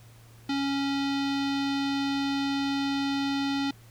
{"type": "tone with low-pass filter", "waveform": "square", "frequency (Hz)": 277.2, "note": "C#4", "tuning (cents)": 0, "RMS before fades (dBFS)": -28, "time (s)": [0.49, 3.71], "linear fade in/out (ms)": 5, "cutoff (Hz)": 4100, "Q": 2.6, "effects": ["added 115 Hz sine -50 dBFS peak until 3.9 s", "pink hiss -57 dBFS RMS until 3.9 s"]}